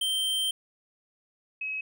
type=tone pair in turn; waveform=square / sine; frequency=3133 / 2558 Hz; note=G7 / D#7; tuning=-2 / +47 cents; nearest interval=major third; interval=351 cents; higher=first; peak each=-26 / -30 dBFS; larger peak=first; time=0.01-0.51 / 1.61-1.81 s; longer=first; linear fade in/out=5 ms; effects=none